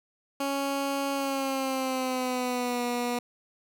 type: tone with pitch glide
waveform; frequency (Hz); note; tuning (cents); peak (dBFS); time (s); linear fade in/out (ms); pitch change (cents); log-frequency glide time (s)
15% pulse; 277.2 to 242.7; C#4 to B3; 0 to -30; -21; 0.4-3.19; 5; -230; 1.13-2.83
effects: none